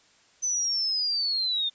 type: linear sweep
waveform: sine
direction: down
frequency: 6100 to 3600 Hz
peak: -24 dBFS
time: 0.42-1.7 s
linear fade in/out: 20 ms
effects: white hiss -60 dBFS RMS until 1.74 s + resampled to 16000 Hz